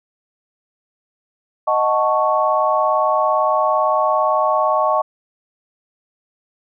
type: chord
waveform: sine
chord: D# half-diminished seventh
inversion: none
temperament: equal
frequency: 622.3 / 740 / 880 / 1108.7 Hz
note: D#5 / F#5 / A5 / C#6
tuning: 0 / 0 / 0 / 0 cents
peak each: -18 / -22 / -21 / -18 dBFS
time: 1.67-5.02 s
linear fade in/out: 10 ms
effects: none